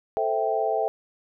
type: chord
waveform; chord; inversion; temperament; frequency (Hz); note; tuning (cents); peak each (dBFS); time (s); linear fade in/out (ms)
sine; A minor seventh; none; equal with one note detuned; 440 / 523.3 / 659.3 / 781.7; A4 / C5 / E5 / G5; 0 / 0 / 0 / -5; -27 / -31 / -26 / -27; 0.17-0.88; 0
effects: none